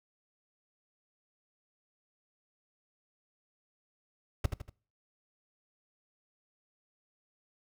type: noise with echo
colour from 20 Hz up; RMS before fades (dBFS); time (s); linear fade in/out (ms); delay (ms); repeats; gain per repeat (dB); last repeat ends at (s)
brown; -24; 4.44-4.46; 5; 79; 3; -7; 4.697
effects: noise-tail reverb RT60 0.4 s tail -21 dB re dry